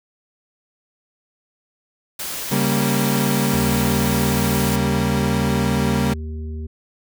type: noise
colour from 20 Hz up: white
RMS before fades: -28 dBFS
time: 2.19-4.76 s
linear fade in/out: 5 ms
type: chord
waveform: 35% pulse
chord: G diminished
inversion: second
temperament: equal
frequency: 138.59 / 196 / 233.1 Hz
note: Db3 / G3 / Bb3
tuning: 0 / 0 / 0 cents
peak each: -20 dBFS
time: 2.51-6.14 s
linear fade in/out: 10 ms
type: harmonic tone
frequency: 77.78 Hz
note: D#2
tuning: in tune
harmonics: 1 / 3 / 5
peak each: -26 / -36 / -40 dBFS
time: 3.53-6.67 s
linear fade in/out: 10 ms
effects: none